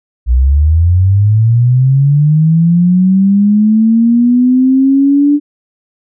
sine linear sweep, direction up, 58.27 to 293.7 Hz, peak -5 dBFS, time 0.26-5.4 s, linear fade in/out 50 ms, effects none

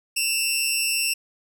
15% pulse tone pair together, 2630 / 2772 Hz, E7 / F7, -5 / -14 cents, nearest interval minor second, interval 91 cents, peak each -17 dBFS, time 0.16-1.14 s, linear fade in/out 10 ms, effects none

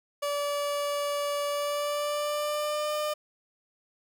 30% pulse tone with pitch glide, 577 to 602.5 Hz, D5 to D5, -31 to +44 cents, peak -25 dBFS, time 0.22-3.14 s, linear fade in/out 10 ms, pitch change +75 cents, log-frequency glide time 1.48-2.94 s, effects none

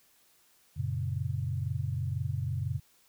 sine chord, F# major, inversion none, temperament equal, 92.5 / 116.54 / 138.59 Hz, F#2 / A#2 / C#3, 0 / 0 / 0 cents, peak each -34 dBFS, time 0.76-2.8 s, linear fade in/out 20 ms, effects white hiss -65 dBFS RMS until 3.08 s

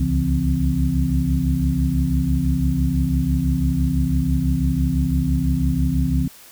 sine tone cluster, 65.3 / 71.3 / 139.5 / 170.7 / 258.4 Hz, C2 / C#2 / C#3 / F3 / C4, -3 / +49 / +11 / -39 / -21 cents, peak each -23 dBFS, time 0-6.28 s, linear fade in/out 5 ms, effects white hiss -45 dBFS RMS until 6.51 s

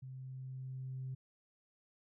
sine tone with level ramp, 130.6 Hz, C3, 3 cents flat, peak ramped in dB -45 to -38 dBFS, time 0.02-1.15 s, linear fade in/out 10 ms, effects tanh soft clip ceiling -35 dBFS

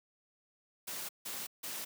white noise bursts, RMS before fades -41 dBFS, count 3, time 0.87-1.85 s, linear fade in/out 10 ms, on 220 ms, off 160 ms, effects high-pass 150 Hz 12 dB/octave

